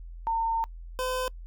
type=tone pair in turn; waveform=sine / 25% pulse; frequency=909 / 510.2 Hz; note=A#5 / C5; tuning=-44 / -44 cents; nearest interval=minor seventh; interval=1000 cents; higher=first; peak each=-24 dBFS; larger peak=neither; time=0.27-0.64 / 0.99-1.28 s; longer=first; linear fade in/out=0 ms; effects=noise-tail reverb RT60 0.1 s tail -26 dB re dry + added 42 Hz sine -39 dBFS peak until 1.46 s